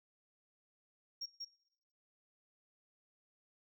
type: tone with echo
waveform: sine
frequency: 5570 Hz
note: F8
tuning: 5 cents flat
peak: -37 dBFS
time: 1.21-1.26 s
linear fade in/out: 10 ms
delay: 190 ms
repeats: 1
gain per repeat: -3 dB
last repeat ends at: 1.45 s
effects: noise-tail reverb RT60 0.9 s tail -23 dB re dry + tanh soft clip ceiling -37 dBFS